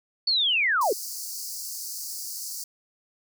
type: linear sweep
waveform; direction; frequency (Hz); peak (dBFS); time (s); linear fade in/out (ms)
sine; down; 4522 to 349.2; -20; 0.27-0.93; 5
type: high-pass noise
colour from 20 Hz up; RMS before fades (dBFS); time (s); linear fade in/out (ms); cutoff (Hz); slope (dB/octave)
pink; -35; 0.81-2.64; 5; 4500; 96
effects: none